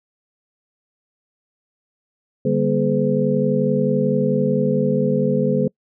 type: tone cluster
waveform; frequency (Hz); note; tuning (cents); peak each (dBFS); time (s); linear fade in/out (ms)
sine; 147.1 / 198.4 / 238.7 / 424.5 / 509; D3 / G3 / A#3 / G#4 / C5; +3 / +21 / +41 / +38 / -48; -22; 2.45-5.68; 5
effects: noise-tail reverb RT60 0.1 s tail -26 dB re dry